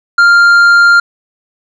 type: tone with tanh clipping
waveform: sine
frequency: 1396.9 Hz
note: F6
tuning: in tune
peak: -4 dBFS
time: 0.18-1 s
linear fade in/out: 5 ms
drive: 6 dB
effects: none